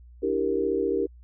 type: chord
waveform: sine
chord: E half-diminished seventh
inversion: third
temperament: equal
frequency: 293.7 / 329.6 / 392 / 466.2 Hz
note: D4 / E4 / G4 / Bb4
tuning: 0 / 0 / 0 / 0 cents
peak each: -31 / -31 / -26 / -27 dBFS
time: 0.22-1.07 s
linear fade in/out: 20 ms
effects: added 60 Hz sine -46 dBFS peak until 1.23 s